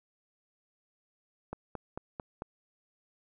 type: click train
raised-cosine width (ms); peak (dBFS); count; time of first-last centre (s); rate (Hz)
1; -23; 5; 1.53-2.421; 4.49
effects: none